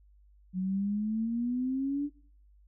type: exponential sweep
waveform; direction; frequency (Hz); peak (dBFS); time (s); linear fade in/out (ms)
sine; up; 182.1 to 293.5; -28; 0.53-2.1; 50
effects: noise-tail reverb RT60 0.5 s tail -22 dB re dry + added 50 Hz sine -57 dBFS peak until 2.67 s